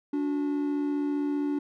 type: tone pair together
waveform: triangle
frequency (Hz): 289.3 / 364.5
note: D4 / F#4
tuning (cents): -26 / -26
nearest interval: major third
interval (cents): 400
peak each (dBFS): -24 / -33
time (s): 0.13-1.59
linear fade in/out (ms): 5
effects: none